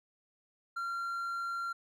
triangle tone, 1377 Hz, F6, 25 cents flat, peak -32 dBFS, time 0.76-1.73 s, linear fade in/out 10 ms, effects none

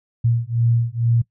sine beating tone pair, 116.1 / 118.3 Hz, A#2 / A#2, -7 / +26 cents, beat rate 2.2 Hz, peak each -19 / -19 dBFS, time 0.24-1.22 s, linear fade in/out 10 ms, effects noise-tail reverb RT60 0.1 s tail -20 dB re dry

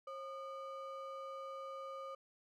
triangle ring-modulated tone, 880 Hz, A5, in tune, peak -39 dBFS, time 0.07-2.15 s, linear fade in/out 5 ms, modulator 341 Hz, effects none

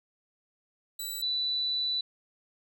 15% pulse / sine tone pair in turn, 3951 / 3972 Hz, B7 / B7, 0 / +9 cents, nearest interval unison, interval 9 cents, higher second, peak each -27 dBFS, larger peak neither, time 0.99-1.22 / 1.22-2.01 s, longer second, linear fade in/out 5 ms, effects none

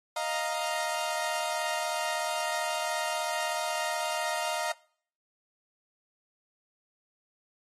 sawtooth chord, Eb suspended second, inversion none, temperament equal, 622.3 / 698.5 / 932.3 Hz, Eb5 / F5 / Bb5, 0 / 0 / 0 cents, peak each -30 dBFS, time 0.16-4.72 s, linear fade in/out 5 ms, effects noise-tail reverb RT60 0.6 s tail -24 dB re dry + AAC 32 kbps

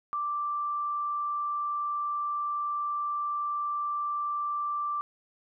sine tone, 1174.7 Hz, D6, in tune, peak -28 dBFS, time 0.13-5.01 s, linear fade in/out 0 ms, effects none

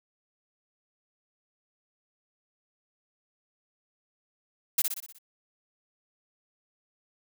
blue noise with echo, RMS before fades -23 dBFS, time 4.78-4.82 s, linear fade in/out 5 ms, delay 61 ms, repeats 6, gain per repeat -5 dB, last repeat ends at 5.186 s, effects none

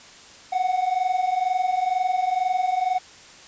triangle tone pair together, 723.9 / 746 Hz, F#5 / F#5, -38 / +14 cents, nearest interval minor second, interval 52 cents, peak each -23 / -20 dBFS, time 0.52-2.99 s, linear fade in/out 10 ms, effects white hiss -46 dBFS RMS until 3.47 s + resampled to 16000 Hz

